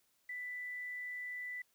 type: tone with quantisation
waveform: sine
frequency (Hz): 1984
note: B6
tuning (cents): +7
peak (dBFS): -40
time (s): 0.29-1.62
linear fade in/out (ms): 5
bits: 11
effects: white hiss -75 dBFS RMS until 1.74 s